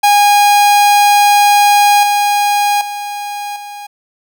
45% pulse tone with level steps, 820 Hz, G#5, 22 cents flat, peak -6 / -10 / -20 / -26 dBFS, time 0.03-3.87 s, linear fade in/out 10 ms, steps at 2.03 / 2.81 / 3.56 s, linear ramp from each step 2 ms, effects none

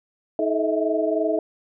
sine tone cluster, 317.9 / 430.5 / 633 / 656 Hz, D#4 / A4 / D#5 / E5, +37 / -38 / +30 / -9 cents, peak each -25 dBFS, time 0.39-1.39 s, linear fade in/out 2 ms, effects none

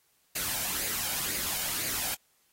white noise with flanger, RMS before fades -32 dBFS, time 0.35-2.15 s, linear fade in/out 10 ms, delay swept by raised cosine 0.44 to 1.34 ms, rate 2 Hz, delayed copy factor +0.5, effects white hiss -69 dBFS RMS until 2.52 s + AAC 48 kbps

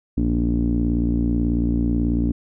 sawtooth tone with low-pass filter, 58.27 Hz, A#1, in tune, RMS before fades -20 dBFS, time 0.17-2.32 s, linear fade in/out 5 ms, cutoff 270 Hz, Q 7.4, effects none

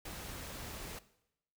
pink noise, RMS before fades -45 dBFS, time 0.05-0.99 s, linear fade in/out 5 ms, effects noise-tail reverb RT60 0.8 s tail -17 dB re dry

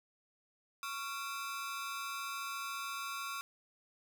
sawtooth ring-modulated tone, 1244.5 Hz, D#6, in tune, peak -32 dBFS, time 0.83-3.41 s, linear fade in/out 0 ms, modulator 133 Hz, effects 12-bit

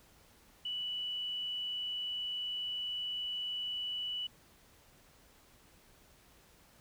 sine tone, 2960 Hz, F#7, in tune, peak -35 dBFS, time 0.65-4.27 s, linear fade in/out 5 ms, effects pink hiss -63 dBFS RMS until 6.8 s

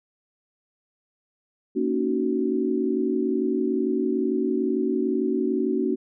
sine chord, D# minor seventh, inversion second, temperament just, 233.3 / 280 / 311.1 / 373.4 Hz, A#3 / C#4 / D#4 / F#4, +2 / +18 / 0 / +16 cents, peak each -27 / -26 / -30 / -25 dBFS, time 1.75-5.96 s, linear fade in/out 20 ms, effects none

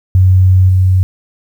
sine tone with level steps, 93.1 Hz, F#2, 11 cents sharp, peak -4 / -6 dBFS, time 0.15-1.03 s, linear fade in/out 0 ms, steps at 0.69 s, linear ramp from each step 2 ms, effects 7-bit

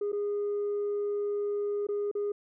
sine tone with dropouts, 410.3 Hz, G#4, 21 cents flat, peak -26 dBFS, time 0.01-2.32 s, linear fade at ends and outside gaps 5 ms, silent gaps 0.12-0.128 / 1.869-1.887 / 2.114-2.151 s, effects tanh soft clip ceiling -26 dBFS

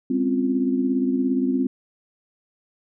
sine tone cluster, 201.7 / 259.3 / 276.5 / 347.2 Hz, G3 / C4 / C#4 / F4, +50 / -15 / -4 / -10 cents, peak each -28 / -20 / -29 / -28 dBFS, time 0.1-1.67 s, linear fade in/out 5 ms, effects none

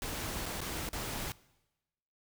pink noise with dropouts, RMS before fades -38 dBFS, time 0.02-1.32 s, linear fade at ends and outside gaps 1 ms, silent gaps 0.458-0.462 / 0.606-0.614 / 0.89-0.931 s, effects noise-tail reverb RT60 1.0 s tail -21 dB re dry

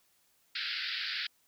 white band-pass noise, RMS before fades -36 dBFS, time 0.55-1.27 s, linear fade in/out 5 ms, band 1400 to 4900 Hz, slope 96 dB/octave, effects white hiss -70 dBFS RMS until 1.47 s

